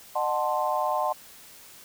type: chord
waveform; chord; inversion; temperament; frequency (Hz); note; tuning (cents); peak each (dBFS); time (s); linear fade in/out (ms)
sine; D# diminished seventh; none; equal with one note detuned; 610.2 / 740 / 880 / 1046.5; D#5 / F#5 / A5 / C6; -34 / 0 / 0 / 0; -29; 0.15-1.13; 10
effects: white hiss -49 dBFS RMS until 1.84 s